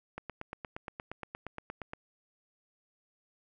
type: click train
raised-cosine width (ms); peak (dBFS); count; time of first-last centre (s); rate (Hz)
0.5; -24; 16; 0.18-1.934; 8.55
effects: none